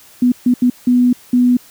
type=tone bursts at uneven times; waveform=sine; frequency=246.9 Hz; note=B3; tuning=in tune; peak=-8 dBFS; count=5; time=0.22-0.32 / 0.46-0.54 / 0.62-0.7 / 0.87-1.13 / 1.33-1.57 s; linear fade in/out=5 ms; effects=white hiss -44 dBFS RMS until 1.7 s